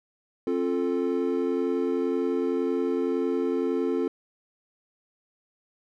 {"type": "chord", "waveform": "triangle", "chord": "F major", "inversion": "second", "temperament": "equal with one note detuned", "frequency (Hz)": [267.3, 349.2, 440], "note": ["C4", "F4", "A4"], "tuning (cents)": [37, 0, 0], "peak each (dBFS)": -26, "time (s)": [0.47, 4.08], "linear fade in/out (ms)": 2, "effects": []}